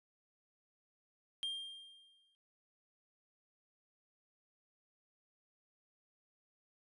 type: tone with exponential decay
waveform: triangle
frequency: 3198 Hz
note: G7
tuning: 34 cents sharp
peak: -33 dBFS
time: 1.43-2.35 s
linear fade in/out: 0 ms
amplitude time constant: 200 ms
effects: noise-tail reverb RT60 0.3 s tail -23 dB re dry + resampled to 24000 Hz